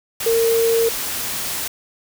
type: tone in noise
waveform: sine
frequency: 457.8 Hz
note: A#4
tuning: 31 cents flat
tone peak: -14 dBFS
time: 0.26-0.89 s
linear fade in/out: 5 ms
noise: white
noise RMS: -25 dBFS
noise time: 0.2-1.68 s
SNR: +8 dB
effects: none